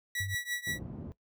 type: tone with tremolo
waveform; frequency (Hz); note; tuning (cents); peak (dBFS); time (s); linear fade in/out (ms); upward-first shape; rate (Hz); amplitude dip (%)
sawtooth; 1941; B6; -31; -27; 0.15-0.79; 2; triangle; 5.9; 95
type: tone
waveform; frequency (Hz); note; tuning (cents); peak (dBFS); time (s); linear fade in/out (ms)
sine; 97.8; G2; -4; -35; 0.2-0.35; 5
type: band-pass noise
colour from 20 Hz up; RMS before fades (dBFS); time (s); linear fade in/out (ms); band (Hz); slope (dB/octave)
pink; -42; 0.67-1.12; 0; 100 to 280; 12
effects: noise-tail reverb RT60 0.1 s tail -18 dB re dry